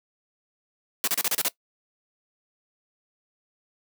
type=noise bursts; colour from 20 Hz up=white; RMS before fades=-24 dBFS; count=7; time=1.04-1.483 s; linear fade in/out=0 ms; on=35 ms; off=33 ms; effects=noise-tail reverb RT60 0.1 s tail -19 dB re dry + high-pass 200 Hz 12 dB/octave